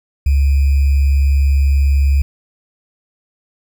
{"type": "tone with sample-and-hold", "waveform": "sine", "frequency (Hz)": 69.5, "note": "C#2", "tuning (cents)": 5, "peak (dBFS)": -9, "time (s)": [0.26, 2.22], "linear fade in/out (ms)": 5, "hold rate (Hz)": 2450, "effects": []}